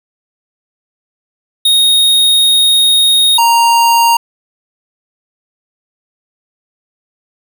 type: tone pair in turn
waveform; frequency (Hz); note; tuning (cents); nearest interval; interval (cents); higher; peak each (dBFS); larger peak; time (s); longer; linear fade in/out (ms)
square; 3729 / 932.2; A#7 / A#5; 0 / 0; 2 octaves; 2400; first; -7; neither; 1.65-3.38 / 3.38-4.17; first; 5
effects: none